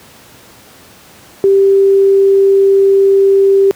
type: tone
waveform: sine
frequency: 392 Hz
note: G4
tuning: in tune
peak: -5 dBFS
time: 1.44-3.71 s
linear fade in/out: 0 ms
effects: pink hiss -40 dBFS RMS until 3.75 s + high-pass 100 Hz 12 dB/octave